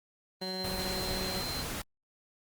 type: tone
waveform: sine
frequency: 4118 Hz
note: C8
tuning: 28 cents flat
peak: -37 dBFS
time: 0.41-1.63 s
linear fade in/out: 20 ms
type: tone with tremolo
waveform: 15% pulse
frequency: 186.7 Hz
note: F#3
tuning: 16 cents sharp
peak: -29 dBFS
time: 0.41-1.42 s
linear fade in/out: 10 ms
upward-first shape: sine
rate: 16 Hz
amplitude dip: 25%
type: noise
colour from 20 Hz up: pink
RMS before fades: -37 dBFS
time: 0.64-1.82 s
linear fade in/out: 5 ms
effects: Opus 32 kbps